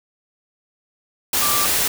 sine tone in noise, 1174.7 Hz, D6, in tune, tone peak -23 dBFS, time 1.42-1.66 s, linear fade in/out 5 ms, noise white, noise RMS -19 dBFS, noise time 1.33-1.88 s, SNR -7 dB, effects none

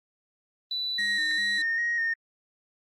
sine tone, 3971 Hz, B7, 9 cents sharp, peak -27 dBFS, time 0.71-1.62 s, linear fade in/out 2 ms
sine tone with vibrato, 1857 Hz, A#6, 7 cents flat, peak -23 dBFS, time 0.98-2.14 s, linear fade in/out 10 ms, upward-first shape square, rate 2.5 Hz, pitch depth 23 cents each way
effects tanh soft clip ceiling -21 dBFS + Opus 24 kbps

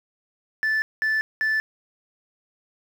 sine tone bursts, 1753 Hz, A6, 7 cents flat, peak -17 dBFS, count 3, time 0.63-1.6 s, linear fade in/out 0 ms, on 190 ms, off 200 ms, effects tanh soft clip ceiling -19 dBFS + 8-bit

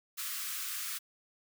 white high-pass noise, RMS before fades -38 dBFS, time 0.17-0.99 s, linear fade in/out 20 ms, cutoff 1100 Hz, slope 96 dB/octave, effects none

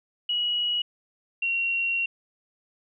sine tone pair in turn, 2913 / 2744 Hz, F#7 / F7, -28 / -31 cents, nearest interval minor second, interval 103 cents, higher first, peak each -23 dBFS, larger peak neither, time 0.29-0.82 / 1.42-2.06 s, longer second, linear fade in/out 5 ms, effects none

